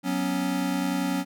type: chord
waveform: square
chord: F# suspended fourth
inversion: none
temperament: equal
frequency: 185 / 246.9 / 277.2 Hz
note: F#3 / B3 / C#4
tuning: 0 / 0 / 0 cents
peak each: -30 / -32 / -28 dBFS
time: 0.03-1.25 s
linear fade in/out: 50 ms
effects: none